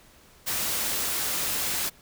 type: noise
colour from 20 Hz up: white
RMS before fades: -28 dBFS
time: 0.46-1.9 s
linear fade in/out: 20 ms
effects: pink hiss -55 dBFS RMS until 2.01 s